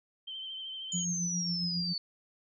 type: tone with vibrato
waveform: sine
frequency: 3107 Hz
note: G7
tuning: 16 cents flat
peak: -38 dBFS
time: 0.27-1.05 s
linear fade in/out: 10 ms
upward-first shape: sine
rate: 13 Hz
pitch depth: 31 cents each way
type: exponential sweep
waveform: sine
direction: down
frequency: 6930 to 4452 Hz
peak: -32 dBFS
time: 0.92-1.98 s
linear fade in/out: 2 ms
type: tone with tremolo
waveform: sine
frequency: 174.61 Hz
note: F3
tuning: in tune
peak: -31 dBFS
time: 0.93-1.94 s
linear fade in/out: 20 ms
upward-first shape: sine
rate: 7.3 Hz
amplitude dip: 50%
effects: none